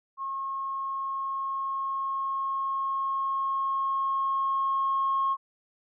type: tone with level ramp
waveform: sine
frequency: 1083 Hz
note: C#6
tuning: 41 cents flat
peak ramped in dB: -30 to -22 dBFS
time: 0.17-5.37 s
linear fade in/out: 50 ms
effects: tanh soft clip ceiling -18 dBFS